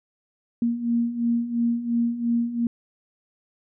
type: beating tone pair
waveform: sine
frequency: 233.1 / 236 Hz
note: A#3 / A#3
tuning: 0 / +22 cents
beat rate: 2.9 Hz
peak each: -27 / -22 dBFS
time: 0.62-2.67 s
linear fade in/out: 2 ms
effects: none